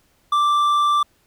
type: tone with hard clipping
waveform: triangle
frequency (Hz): 1174.7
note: D6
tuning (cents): 0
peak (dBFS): -16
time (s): 0.32-1.03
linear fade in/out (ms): 5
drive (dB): 9
effects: pink hiss -61 dBFS RMS until 1.26 s